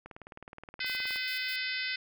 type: click train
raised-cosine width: 0.5 ms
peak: -30 dBFS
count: 22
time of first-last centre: 0.06-1.159 s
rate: 19.1 Hz
type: harmonic tone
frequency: 509 Hz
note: C5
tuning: 48 cents flat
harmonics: 3 / 4 / 5 / 6 / 7 / 8 / 9 / 10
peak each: -39 / -36 / -39 / -43 / -42 / -44 / -42 / -41 dBFS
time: 0.8-1.96 s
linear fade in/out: 5 ms
type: noise with tremolo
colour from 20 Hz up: violet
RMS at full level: -47 dBFS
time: 0.86-1.56 s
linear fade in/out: 2 ms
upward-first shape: square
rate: 4.8 Hz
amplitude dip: 75%
effects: none